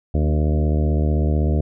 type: harmonic tone with a mistuned harmonic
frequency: 75.9 Hz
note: D#2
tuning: 42 cents flat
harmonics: 1 / 2 / 3 / 4 / 5 / 6 / 7 / 8 / 9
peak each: -17 / -23 / -27 / -29 / -31 / -33 / -34 / -35 / -36 dBFS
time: 0.14-1.61 s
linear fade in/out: 5 ms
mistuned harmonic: 4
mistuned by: -19 cents
effects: none